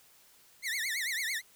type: tone with vibrato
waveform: sawtooth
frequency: 1975.5 Hz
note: B6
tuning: in tune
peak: -28 dBFS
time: 0.62-1.42 s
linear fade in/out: 50 ms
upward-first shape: triangle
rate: 9 Hz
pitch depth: 240 cents each way
effects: white hiss -61 dBFS RMS until 1.55 s